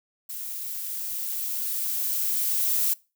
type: noise with level ramp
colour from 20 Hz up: violet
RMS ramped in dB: -35 to -23 dBFS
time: 0.29-2.94 s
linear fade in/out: 10 ms
effects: noise-tail reverb RT60 0.3 s tail -23 dB re dry